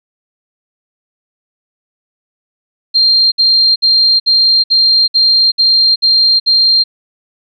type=tone bursts; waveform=sine; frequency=4186 Hz; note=C8; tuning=in tune; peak=-6 dBFS; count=9; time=2.94-6.84 s; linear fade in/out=20 ms; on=380 ms; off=60 ms; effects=none